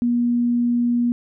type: tone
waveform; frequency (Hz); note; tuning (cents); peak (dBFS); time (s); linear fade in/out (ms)
sine; 240; B3; -49; -16; 0.02-1.12; 0
effects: none